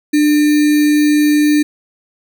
sine tone with sample-and-hold, 297.9 Hz, D4, 25 cents sharp, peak -8 dBFS, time 0.13-1.63 s, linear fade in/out 10 ms, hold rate 2100 Hz, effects none

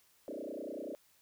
sine tone with frequency modulation, 434.8 Hz, A4, 21 cents flat, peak -39 dBFS, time 0.28-0.95 s, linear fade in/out 0 ms, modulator 30.2 Hz, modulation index 5.9, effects white hiss -68 dBFS RMS until 1.21 s

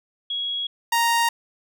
sine / sawtooth tone pair in turn, 3322 / 932.2 Hz, G#7 / A#5, 0 / 0 cents, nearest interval octave + minor seventh, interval 2200 cents, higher first, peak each -24 / -14 dBFS, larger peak second, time 0.3-0.67 / 0.92-1.29 s, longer neither, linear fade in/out 5 ms, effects none

